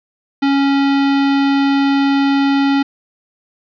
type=tone; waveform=square; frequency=277.2 Hz; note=C#4; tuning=in tune; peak=-12 dBFS; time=0.42-2.83 s; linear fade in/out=10 ms; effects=resampled to 11025 Hz + 7-bit